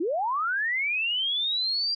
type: linear sweep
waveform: sine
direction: up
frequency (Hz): 294.6 to 4807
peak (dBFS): -24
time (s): 0-1.95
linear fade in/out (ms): 10
effects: none